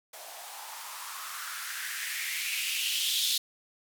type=noise with band-pass filter sweep; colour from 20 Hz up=violet; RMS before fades=-34 dBFS; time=0.13-3.38 s; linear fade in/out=5 ms; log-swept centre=640 to 3800 Hz; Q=4.2; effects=none